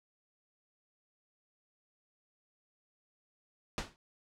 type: noise with exponential decay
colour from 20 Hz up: pink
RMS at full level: -32 dBFS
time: 3.78-3.96 s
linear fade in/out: 0 ms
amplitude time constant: 38 ms
effects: low-pass 6000 Hz 12 dB/octave